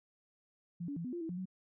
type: tone with pitch steps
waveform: sine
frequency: 172.3 / 284.5 / 168.5 / 250.7 / 346.7 / 325.9 / 178 / 186.3 Hz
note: F3 / C#4 / E3 / B3 / F4 / E4 / F3 / F#3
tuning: -23 / +45 / +38 / +26 / -13 / -20 / +33 / +12 cents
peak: -37 dBFS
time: 0.8-1.456 s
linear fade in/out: 10 ms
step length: 82 ms
effects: none